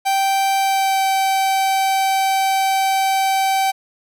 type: tone with pitch glide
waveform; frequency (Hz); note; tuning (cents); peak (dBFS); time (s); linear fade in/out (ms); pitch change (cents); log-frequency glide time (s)
45% pulse; 780 to 772.8; G5 to G5; -9 to -25; -15; 0.05-3.72; 20; -16; 0.57-1.03
effects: none